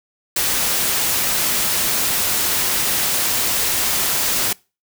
white noise, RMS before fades -19 dBFS, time 0.36-4.53 s, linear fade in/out 5 ms, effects noise-tail reverb RT60 0.3 s tail -24 dB re dry

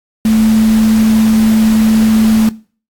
sine tone in noise, 219.8 Hz, A3, 2 cents flat, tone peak -7 dBFS, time 0.25-2.49 s, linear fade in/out 2 ms, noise pink, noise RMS -24 dBFS, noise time 0.25-2.49 s, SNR +14 dB, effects noise-tail reverb RT60 0.4 s tail -20 dB re dry + AAC 64 kbps

